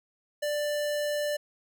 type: tone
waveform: square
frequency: 590 Hz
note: D5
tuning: 8 cents sharp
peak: -28 dBFS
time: 0.42-1.37 s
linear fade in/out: 10 ms
effects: none